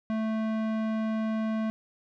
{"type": "tone with low-pass filter", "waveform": "square", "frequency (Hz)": 220, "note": "A3", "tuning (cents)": 0, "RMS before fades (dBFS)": -29, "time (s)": [0.1, 1.7], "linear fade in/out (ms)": 0, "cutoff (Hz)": 2100, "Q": 0.51, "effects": []}